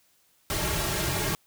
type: noise with comb filter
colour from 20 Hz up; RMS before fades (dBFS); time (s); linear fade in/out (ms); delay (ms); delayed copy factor
pink; -28; 0.5-1.35; 0; 4; -1
effects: white hiss -65 dBFS RMS until 1.46 s